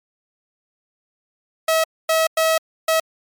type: tone bursts at uneven times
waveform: sawtooth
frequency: 644 Hz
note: E5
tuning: 41 cents flat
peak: -11 dBFS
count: 4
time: 1.68-1.84 / 2.09-2.27 / 2.37-2.58 / 2.88-3 s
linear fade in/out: 5 ms
effects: MP3 96 kbps